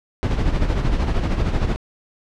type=noise with tremolo; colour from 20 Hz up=brown; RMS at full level=-17 dBFS; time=0.23-1.76 s; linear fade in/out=0 ms; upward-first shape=sine; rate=13 Hz; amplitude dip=55%; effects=low-pass 5000 Hz 12 dB/octave